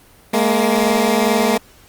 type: tone pair together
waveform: 15% pulse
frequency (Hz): 210.8 / 233.1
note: G#3 / A#3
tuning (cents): +26 / 0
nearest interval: major second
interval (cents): 174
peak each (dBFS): -10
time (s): 0.33-1.58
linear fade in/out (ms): 10
effects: pink hiss -48 dBFS RMS until 1.88 s + Opus 32 kbps